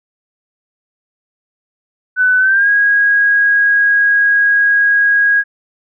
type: tone with pitch glide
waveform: sine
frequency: 1500 to 1645.2 Hz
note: F#6 to G#6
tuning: +23 to -17 cents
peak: -8 dBFS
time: 2.16-5.44 s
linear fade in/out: 50 ms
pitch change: +160 cents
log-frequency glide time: 2.38-2.69 s
effects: none